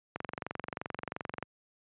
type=click train; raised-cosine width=0.5 ms; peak=-20 dBFS; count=30; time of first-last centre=0.16-1.426 s; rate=22.9 Hz; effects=high-pass 100 Hz 12 dB/octave + resampled to 8000 Hz